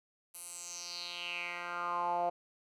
10% pulse tone with band-pass filter sweep, 174.61 Hz, F3, in tune, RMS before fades -38 dBFS, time 0.34-2.3 s, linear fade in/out 10 ms, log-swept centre 11000 to 660 Hz, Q 4.5, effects none

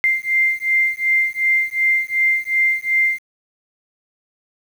sine beating tone pair, 2093 / 2095.7 Hz, C7 / C7, 0 / +2 cents, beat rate 2.7 Hz, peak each -18 dBFS, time 0.04-3.19 s, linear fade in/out 0 ms, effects 7-bit

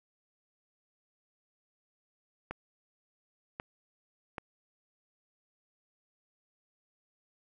clicks, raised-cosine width 0.5 ms, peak -22 dBFS, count 3, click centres 2.51 / 3.599 / 4.382 s, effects none

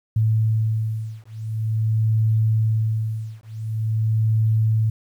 sine beating tone pair, 110 / 110.46 Hz, A2 / A2, 0 / +7 cents, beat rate 0.46 Hz, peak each -21 dBFS, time 0.16-4.9 s, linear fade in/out 5 ms, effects 9-bit

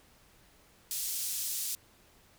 white band-pass noise, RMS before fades -35 dBFS, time 0.91-1.75 s, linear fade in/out 0 ms, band 4900 to 14000 Hz, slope 12 dB/octave, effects pink hiss -62 dBFS RMS until 2.38 s

